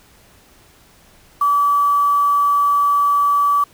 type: tone with quantisation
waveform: sine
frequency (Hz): 1150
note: D6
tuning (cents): -37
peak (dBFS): -12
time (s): 1.41-3.64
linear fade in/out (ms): 5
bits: 6
effects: pink hiss -50 dBFS RMS until 3.73 s